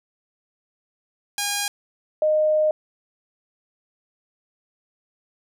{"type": "tone pair in turn", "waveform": ["5% pulse", "sine"], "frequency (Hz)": [814, 615.9], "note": ["G#5", "D#5"], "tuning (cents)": [-35, -18], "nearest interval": "perfect fourth", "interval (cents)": 483, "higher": "first", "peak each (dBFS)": [-11, -16], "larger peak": "first", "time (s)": [[1.38, 1.68], [2.22, 2.71]], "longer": "second", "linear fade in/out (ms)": 2, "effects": []}